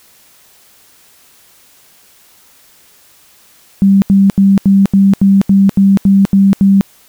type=tone bursts; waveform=sine; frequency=196 Hz; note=G3; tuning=in tune; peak=-4 dBFS; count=11; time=3.82-6.81 s; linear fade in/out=0 ms; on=200 ms; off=79 ms; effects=white hiss -46 dBFS RMS until 7.08 s